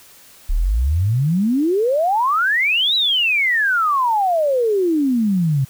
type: exponential two-way sweep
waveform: sine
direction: up then down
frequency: 33.38 to 3985 to 128.9 Hz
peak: -14 dBFS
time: 0.49-5.65 s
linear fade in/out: 10 ms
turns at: 2.95 s
effects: white hiss -46 dBFS RMS until 5.69 s